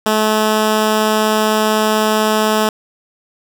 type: tone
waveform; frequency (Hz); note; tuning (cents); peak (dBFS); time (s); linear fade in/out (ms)
10% pulse; 215.8; A3; -33; -4; 0.06-2.69; 2
effects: none